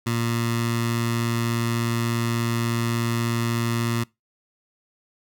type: tone with notch filter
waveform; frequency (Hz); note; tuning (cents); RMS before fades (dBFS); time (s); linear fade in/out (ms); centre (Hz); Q
15% pulse; 116.54; A#2; 0; -24; 0.06-4.04; 10; 500; 1
effects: noise-tail reverb RT60 0.2 s tail -23 dB re dry